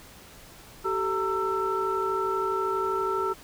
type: tone cluster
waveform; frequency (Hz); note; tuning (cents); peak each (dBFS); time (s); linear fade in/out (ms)
sine; 383 / 435.4 / 917 / 1332; G4 / A4 / A#5 / E6; -40 / -18 / -29 / +18; -28 / -33 / -32 / -28; 0.84-3.34; 20
effects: tanh soft clip ceiling -14 dBFS + pink hiss -49 dBFS RMS until 3.43 s